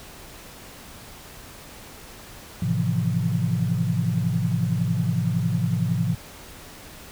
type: chord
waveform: sine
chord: F major seventh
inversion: first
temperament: just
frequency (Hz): 109.13 / 130.96 / 163.7 / 174.61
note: A2 / C3 / E3 / F3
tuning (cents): -14 / +2 / -12 / 0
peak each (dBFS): -26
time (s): 2.62-6.15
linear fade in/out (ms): 5
effects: pink hiss -43 dBFS RMS until 7.11 s